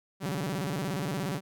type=tone with vibrato; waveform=sawtooth; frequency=164.81 Hz; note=E3; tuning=in tune; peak=-26 dBFS; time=0.2-1.41 s; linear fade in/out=50 ms; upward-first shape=square; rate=17 Hz; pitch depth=270 cents each way; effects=none